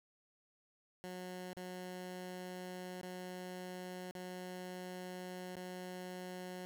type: tone with dropouts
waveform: 15% pulse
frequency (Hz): 182.2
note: F#3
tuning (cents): -26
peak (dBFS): -38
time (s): 1.04-6.65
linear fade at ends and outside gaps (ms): 0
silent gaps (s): 1.532-1.568 / 3.014-3.032 / 4.111-4.152 / 5.556-5.567
effects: none